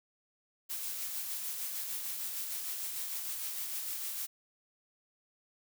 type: noise with tremolo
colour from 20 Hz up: blue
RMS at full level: -37 dBFS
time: 0.69-4.27 s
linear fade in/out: 20 ms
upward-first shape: sine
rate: 6.6 Hz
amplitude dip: 30%
effects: none